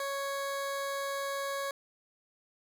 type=tone; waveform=20% pulse; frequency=554.4 Hz; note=C#5; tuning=in tune; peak=-28 dBFS; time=0-1.71 s; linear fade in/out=2 ms; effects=none